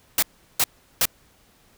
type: noise bursts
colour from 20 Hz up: white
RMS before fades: -19 dBFS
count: 3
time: 0.18-1.055 s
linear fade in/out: 2 ms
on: 45 ms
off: 370 ms
effects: pink hiss -58 dBFS RMS until 1.77 s